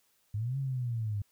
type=linear two-way sweep; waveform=sine; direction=up then down; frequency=99.4 to 138.59 to 99.4 Hz; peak=-30 dBFS; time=0.34-1.22 s; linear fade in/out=5 ms; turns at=0.58 s; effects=white hiss -71 dBFS RMS until 1.31 s